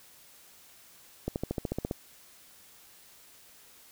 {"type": "accelerating click train", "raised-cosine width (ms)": 2, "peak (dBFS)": -17, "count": 10, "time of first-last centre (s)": [1.28, 1.911], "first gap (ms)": 79, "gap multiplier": 0.97, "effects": ["white hiss -56 dBFS RMS until 3.91 s"]}